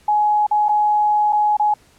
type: tone with dropouts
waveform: sine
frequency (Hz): 840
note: G#5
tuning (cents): +19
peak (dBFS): -13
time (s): 0.08-1.74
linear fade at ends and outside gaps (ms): 5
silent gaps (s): 0.467-0.511 / 0.685-0.691 / 1.325-1.329 / 1.569-1.596
effects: pink hiss -53 dBFS RMS until 1.98 s + low-pass 11000 Hz 12 dB/octave